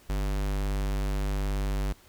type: tone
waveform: square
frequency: 49.4 Hz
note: G1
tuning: 14 cents sharp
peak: -27 dBFS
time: 0.09-1.93 s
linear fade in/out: 10 ms
effects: pink hiss -57 dBFS RMS until 2.08 s